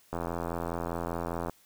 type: click train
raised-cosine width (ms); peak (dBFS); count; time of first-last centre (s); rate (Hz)
1; -19; 117; 0.13-1.496; 84.9
effects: white hiss -62 dBFS RMS until 1.65 s